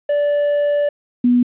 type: tone pair in turn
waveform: triangle / sine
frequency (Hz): 582 / 244.7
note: D5 / B3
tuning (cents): -16 / -16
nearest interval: octave + minor third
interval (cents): 1500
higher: first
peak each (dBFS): -12 / -10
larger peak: second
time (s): 0.09-0.89 / 1.24-1.43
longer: first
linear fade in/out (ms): 5
effects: resampled to 8000 Hz + 8-bit